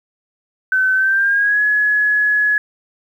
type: tone with pitch glide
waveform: sine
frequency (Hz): 1524 to 1691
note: G6 to G#6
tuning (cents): -49 to +31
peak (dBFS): -12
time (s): 0.72-2.58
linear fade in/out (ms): 2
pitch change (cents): +180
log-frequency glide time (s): 0.94-1.63
effects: 8-bit